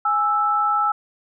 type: tone pair together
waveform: sine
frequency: 830.6 / 1318.5 Hz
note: G#5 / E6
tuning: 0 / 0 cents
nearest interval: minor sixth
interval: 800 cents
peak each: -22 / -18 dBFS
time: 0.05-0.92 s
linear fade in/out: 5 ms
effects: none